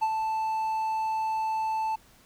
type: tone with ADSR envelope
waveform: triangle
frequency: 880 Hz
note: A5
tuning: in tune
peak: -19 dBFS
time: 0.01-1.96 s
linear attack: 19 ms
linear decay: 51 ms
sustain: -5 dB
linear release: 10 ms
effects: pink hiss -58 dBFS RMS until 2.25 s